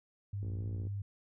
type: tone with vibrato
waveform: sine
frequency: 98.2 Hz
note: G2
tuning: 4 cents sharp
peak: -35 dBFS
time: 0.33-1.02 s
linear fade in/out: 5 ms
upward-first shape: square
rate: 3.7 Hz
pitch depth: 35 cents each way
type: click train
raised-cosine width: 3 ms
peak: -34 dBFS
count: 26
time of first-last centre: 0.43-0.87 s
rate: 56.8 Hz
effects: none